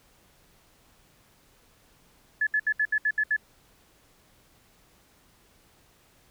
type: tone bursts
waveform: sine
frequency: 1717 Hz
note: A6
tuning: 43 cents flat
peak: -21 dBFS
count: 8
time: 2.41-3.365 s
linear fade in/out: 5 ms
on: 59 ms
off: 69 ms
effects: pink hiss -61 dBFS RMS until 6.3 s